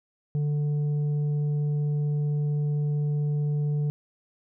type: tone with tanh clipping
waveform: triangle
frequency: 147.4 Hz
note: D3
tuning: 7 cents sharp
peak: -24 dBFS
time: 0.35-3.9 s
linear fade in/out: 0 ms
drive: 9 dB
effects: none